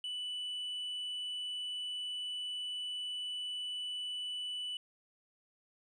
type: tone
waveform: sine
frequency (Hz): 2974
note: F#7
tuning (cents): +8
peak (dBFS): -34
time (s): 0.04-4.77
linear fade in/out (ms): 2
effects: tanh soft clip ceiling -36 dBFS